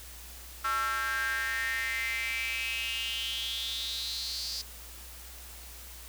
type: tone with high-pass filter sweep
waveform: square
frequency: 122.3 Hz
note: B2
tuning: 16 cents flat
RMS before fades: -33 dBFS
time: 0.64-4.62 s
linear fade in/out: 10 ms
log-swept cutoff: 1300 to 4800 Hz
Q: 7.5
effects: added 60 Hz sine -48 dBFS peak until 6.08 s + white hiss -48 dBFS RMS until 6.08 s